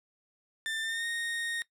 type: tone with pitch glide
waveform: 30% pulse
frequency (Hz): 1785 to 1855.4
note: A6 to A#6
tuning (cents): +24 to -9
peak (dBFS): -29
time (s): 0.66-1.62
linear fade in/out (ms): 0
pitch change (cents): +67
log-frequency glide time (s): 0.82-1.06
effects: noise-tail reverb RT60 0.1 s tail -19 dB re dry + low-pass 11000 Hz 12 dB/octave